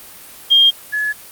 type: tone pair in turn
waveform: sine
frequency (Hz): 3215 / 1703.1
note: G7 / G#6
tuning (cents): +43 / +43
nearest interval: major seventh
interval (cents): 1100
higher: first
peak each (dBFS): -7 / -16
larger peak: first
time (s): 0.5-0.71 / 0.92-1.13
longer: neither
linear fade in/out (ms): 20
effects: white hiss -38 dBFS RMS until 1.31 s + Opus 32 kbps